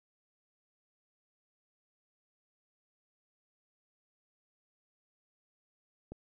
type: click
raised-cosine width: 2 ms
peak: -30 dBFS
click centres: 6.12 s
effects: none